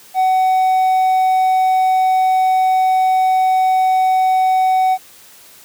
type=tone; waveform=triangle; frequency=750 Hz; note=F#5; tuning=23 cents sharp; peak=-9 dBFS; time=0.14-4.98 s; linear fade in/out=50 ms; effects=white hiss -43 dBFS RMS until 5.64 s + high-pass 100 Hz 12 dB/octave